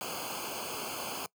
pink noise with comb filter, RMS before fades -38 dBFS, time 0.01-1.26 s, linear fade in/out 0 ms, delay 0.53 ms, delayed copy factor -1, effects noise-tail reverb RT60 0.1 s tail -22 dB re dry + high-pass 100 Hz 12 dB/octave

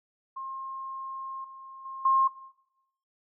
sine tone with level steps, 1067 Hz, C6, 34 cents sharp, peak -34 / -42 / -36 / -19 dBFS, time 0.36-2.28 s, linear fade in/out 10 ms, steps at 1.44 / 1.85 / 2.05 s, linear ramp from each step 5 ms, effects noise-tail reverb RT60 0.8 s tail -18 dB re dry

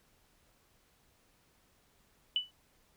sine tone with exponential decay, 2977 Hz, F#7, 10 cents sharp, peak -24 dBFS, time 2.36-2.51 s, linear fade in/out 1 ms, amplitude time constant 31 ms, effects pink hiss -69 dBFS RMS until 2.96 s

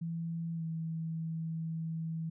sine tone with pitch glide, 166.2 to 162.4 Hz, E3 to E3, +15 to -26 cents, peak -34 dBFS, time 0.01-2.3 s, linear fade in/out 10 ms, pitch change -41 cents, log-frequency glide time 0.55-0.63 s, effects none

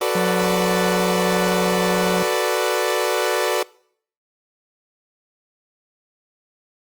sawtooth chord, B minor seventh, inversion second, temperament equal, 370 / 440 / 493.9 / 587.3 Hz, F#4 / A4 / B4 / D5, 0 / 0 / 0 / 0 cents, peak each -20 dBFS, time 0.01-3.63 s, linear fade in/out 5 ms
harmonic tone, 181.9 Hz, F#3, 29 cents flat, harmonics 1 / 3 / 4 / 5 / 6, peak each -21 / -31 / -33 / -35 / -37 dBFS, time 0.15-2.23 s, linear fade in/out 5 ms
effects noise-tail reverb RT60 0.6 s tail -23 dB re dry + Opus 32 kbps

